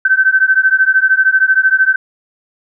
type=beating tone pair; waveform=sine; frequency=1532 / 1545 Hz; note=G6 / G6; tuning=-40 / -26 cents; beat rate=13 Hz; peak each=-11 dBFS; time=0.05-1.96 s; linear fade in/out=5 ms; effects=none